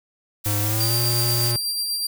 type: noise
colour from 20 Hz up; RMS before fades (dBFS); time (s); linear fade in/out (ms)
blue; -26; 0.44-1.53; 20
type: tone with pitch glide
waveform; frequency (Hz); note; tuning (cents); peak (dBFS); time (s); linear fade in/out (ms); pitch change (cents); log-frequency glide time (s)
square; 103.83 to 118.58; G#2 to A#2; 0 to +30; -23; 0.46-1.56; 0; +230; 0.62-0.98
type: tone with tremolo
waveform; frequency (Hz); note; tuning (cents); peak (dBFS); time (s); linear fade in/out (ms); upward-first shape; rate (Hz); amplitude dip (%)
sawtooth; 4728; D8; +11; -19; 0.8-2.07; 5; sine; 8.2; 30
effects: none